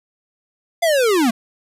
square linear sweep, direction down, 698.5 to 213.2 Hz, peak -14 dBFS, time 0.82-1.31 s, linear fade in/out 10 ms, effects resampled to 32000 Hz + 9-bit

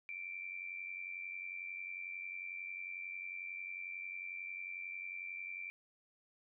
sine tone with amplitude modulation, 2349 Hz, D7, in tune, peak -39 dBFS, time 0.09-5.7 s, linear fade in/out 0 ms, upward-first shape sine, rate 91.1 Hz, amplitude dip 65%, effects none

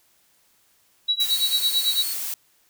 sine tone with tremolo, 3899 Hz, B7, 23 cents flat, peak -16 dBFS, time 1.08-2.03 s, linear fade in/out 10 ms, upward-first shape triangle, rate 9 Hz, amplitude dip 100%
blue noise, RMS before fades -29 dBFS, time 1.2-2.34 s, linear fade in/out 2 ms
20% pulse tone, 4373 Hz, C#8, 24 cents flat, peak -23 dBFS, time 1.3-2.14 s, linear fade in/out 10 ms
effects white hiss -62 dBFS RMS until 2.69 s

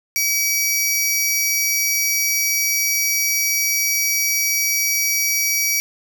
sawtooth tone pair together, 2283 / 5757 Hz, D7 / F#8, -50 / -48 cents, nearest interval octave + major third, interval 1602 cents, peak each -17 dBFS, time 0.16-5.8 s, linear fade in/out 0 ms, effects none

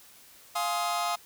45% pulse chord, F minor seventh, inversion none, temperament just, 698.5 / 838.1 / 1047.7 / 1257.2 Hz, F5 / Ab5 / C6 / Eb6, 0 / +16 / +2 / +18 cents, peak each -31 / -35 / -36 / -32 dBFS, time 0.55-1.16 s, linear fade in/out 10 ms, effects white hiss -54 dBFS RMS until 1.25 s

